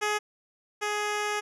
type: tone pair in turn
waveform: 10% pulse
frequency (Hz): 420 / 417.7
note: G#4 / G#4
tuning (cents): +19 / +10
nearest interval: unison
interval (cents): 9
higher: first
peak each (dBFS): -17 / -19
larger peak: first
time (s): 0.01-0.19 / 0.81-1.41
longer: second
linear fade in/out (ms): 20
effects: low-pass 9000 Hz 12 dB/octave